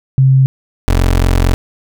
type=tone pair in turn; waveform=sine / 25% pulse; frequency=133 / 44.38 Hz; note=C3 / F1; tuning=+29 / +29 cents; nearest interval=octave + perfect fifth; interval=1900 cents; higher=first; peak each=-5 dBFS; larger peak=neither; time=0.18-0.46 / 0.88-1.54 s; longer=second; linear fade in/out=0 ms; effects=none